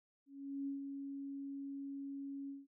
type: tone with ADSR envelope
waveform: sine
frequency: 277.2 Hz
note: C#4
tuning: in tune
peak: -37 dBFS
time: 0.26-2.67 s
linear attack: 410 ms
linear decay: 130 ms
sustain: -5 dB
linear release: 180 ms
effects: none